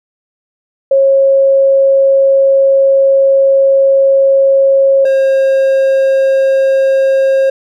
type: tone pair in turn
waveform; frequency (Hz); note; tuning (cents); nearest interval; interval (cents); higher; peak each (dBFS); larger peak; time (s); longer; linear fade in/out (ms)
sine / triangle; 544 / 537.4; C#5 / C5; -33 / +46; unison; 21; first; -5; neither; 0.91-5.05 / 5.05-7.5; first; 5
effects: none